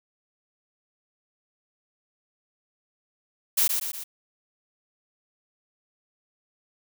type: noise with echo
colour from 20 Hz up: blue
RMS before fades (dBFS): -21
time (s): 3.57-3.68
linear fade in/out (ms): 10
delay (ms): 120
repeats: 3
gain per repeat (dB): -5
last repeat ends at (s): 4.04
effects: none